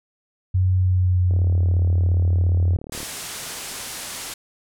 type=tone with pitch glide; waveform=sine; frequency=92.5 to 88.37 Hz; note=F#2 to F2; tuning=0 to +21 cents; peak=-15 dBFS; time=0.54-2.77 s; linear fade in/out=10 ms; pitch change=-79 cents; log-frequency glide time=0.76-1.72 s
type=click train; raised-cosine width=2 ms; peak=-22 dBFS; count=65; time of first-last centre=1.31-3.03 s; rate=37.2 Hz
type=low-pass noise; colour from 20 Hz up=white; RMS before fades=-33 dBFS; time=2.92-4.34 s; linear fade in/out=5 ms; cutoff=11000 Hz; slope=24 dB/octave
effects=none